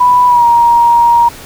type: tone with pitch glide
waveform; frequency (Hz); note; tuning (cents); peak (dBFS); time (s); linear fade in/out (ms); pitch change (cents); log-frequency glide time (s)
sine; 987.8 to 942.6; B5 to A#5; 0 to +19; -4; 0-1.29; 10; -81; 0.27-0.45
effects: pink hiss -31 dBFS RMS until 1.45 s